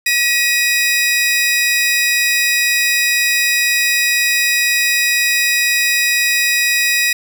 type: tone pair together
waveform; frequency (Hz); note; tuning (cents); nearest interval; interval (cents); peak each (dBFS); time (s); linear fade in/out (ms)
sawtooth; 1922 / 2500; B6 / D#7; -48 / +8; perfect fourth; 456; -12; 0.06-7.13; 5
effects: 7-bit